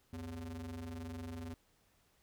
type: ring-modulated tone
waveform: square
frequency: 80 Hz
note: D#2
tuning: 49 cents sharp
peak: -40 dBFS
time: 0.13-1.54 s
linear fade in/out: 0 ms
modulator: 171 Hz
effects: pink hiss -72 dBFS RMS until 2.22 s